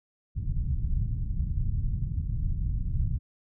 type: low-pass noise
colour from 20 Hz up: pink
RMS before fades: -28 dBFS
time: 0.35-3.19 s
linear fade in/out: 20 ms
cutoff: 140 Hz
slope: 24 dB/octave
effects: none